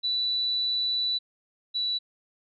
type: tone pair in turn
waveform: sine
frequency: 3962 / 3944 Hz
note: B7 / B7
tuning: +5 / -3 cents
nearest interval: unison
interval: 8 cents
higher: first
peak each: -24 / -25 dBFS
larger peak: first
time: 0.03-1.19 / 1.74-1.99 s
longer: first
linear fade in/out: 20 ms
effects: none